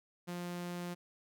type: tone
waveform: sawtooth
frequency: 175.8 Hz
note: F3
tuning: 12 cents sharp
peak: -35 dBFS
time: 0.27-0.95 s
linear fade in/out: 20 ms
effects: none